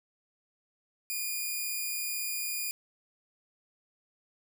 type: tone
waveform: 5% pulse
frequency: 2434 Hz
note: D#7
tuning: 39 cents flat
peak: -22 dBFS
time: 1.1-2.71 s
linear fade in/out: 0 ms
effects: none